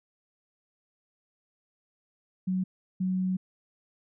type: tone bursts at uneven times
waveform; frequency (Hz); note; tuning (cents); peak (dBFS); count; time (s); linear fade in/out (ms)
sine; 185.8; F#3; +7; -25; 2; 2.47-2.64 / 3-3.37; 10
effects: none